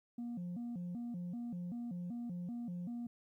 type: tone with vibrato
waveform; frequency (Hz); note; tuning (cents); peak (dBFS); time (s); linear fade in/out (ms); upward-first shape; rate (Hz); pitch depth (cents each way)
sine; 205; G#3; -22; -37; 0.18-3.07; 5; square; 2.6; 260
effects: tanh soft clip ceiling -38 dBFS + 13-bit